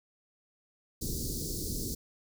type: band-stop noise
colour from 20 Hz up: pink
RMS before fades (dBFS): -35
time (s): 1.01-1.95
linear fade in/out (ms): 10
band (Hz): 450 to 4400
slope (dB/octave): 48
effects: none